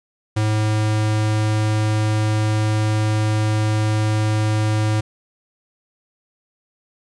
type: tone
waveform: square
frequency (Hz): 107.6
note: A2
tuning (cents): -38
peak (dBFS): -17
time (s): 0.36-5.01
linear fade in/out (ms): 10
effects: resampled to 22050 Hz + 9-bit